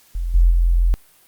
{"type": "tone with level steps", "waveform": "sine", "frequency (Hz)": 42.9, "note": "F1", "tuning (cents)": -30, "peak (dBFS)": [-20, -9, -12], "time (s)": [0.15, 0.94], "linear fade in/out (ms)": 0, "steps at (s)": [0.34, 0.5], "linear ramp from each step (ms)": 10, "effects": ["white hiss -53 dBFS RMS until 1.27 s", "Opus 48 kbps"]}